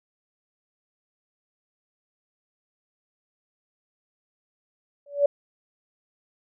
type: tone with exponential growth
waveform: sine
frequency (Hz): 572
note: D5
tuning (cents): -46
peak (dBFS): -12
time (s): 5.06-5.26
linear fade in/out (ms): 5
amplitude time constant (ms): 43
effects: none